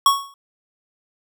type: tone with exponential decay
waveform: square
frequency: 1108.7 Hz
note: C#6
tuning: in tune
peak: -9 dBFS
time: 0.06-0.34 s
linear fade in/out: 2 ms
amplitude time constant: 60 ms
effects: none